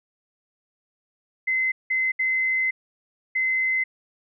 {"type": "tone bursts at uneven times", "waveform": "sine", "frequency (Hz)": 2054, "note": "C7", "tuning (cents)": -33, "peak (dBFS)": -20, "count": 4, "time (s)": [[1.47, 1.72], [1.9, 2.12], [2.19, 2.71], [3.35, 3.84]], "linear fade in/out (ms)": 10, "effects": []}